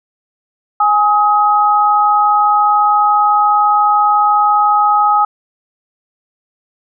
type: tone pair together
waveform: sine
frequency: 830.6 / 1264.8 Hz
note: G#5 / D#6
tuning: 0 / +28 cents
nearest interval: perfect fifth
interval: 728 cents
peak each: -11 dBFS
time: 0.8-5.25 s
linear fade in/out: 5 ms
effects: none